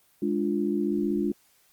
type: chord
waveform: sine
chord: D diminished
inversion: second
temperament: equal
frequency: 207.7 / 293.7 / 349.2 Hz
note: Ab3 / D4 / F4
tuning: 0 / 0 / 0 cents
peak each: -28 dBFS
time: 0.22-1.32 s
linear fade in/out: 5 ms
effects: white hiss -63 dBFS RMS until 1.72 s + Opus 24 kbps